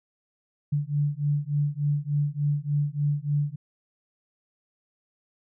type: beating tone pair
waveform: sine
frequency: 144.1 / 147.5 Hz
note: D3 / D3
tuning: -33 / +8 cents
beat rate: 3.4 Hz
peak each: -26 dBFS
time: 0.72-3.56 s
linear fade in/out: 10 ms
effects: none